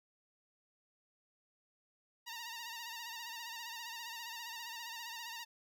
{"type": "tone with vibrato", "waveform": "10% pulse", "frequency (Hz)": 929, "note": "A#5", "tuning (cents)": -6, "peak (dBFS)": -35, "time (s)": [2.26, 5.45], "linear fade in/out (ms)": 20, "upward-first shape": "sine", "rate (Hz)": 15, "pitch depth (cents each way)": 60, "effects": []}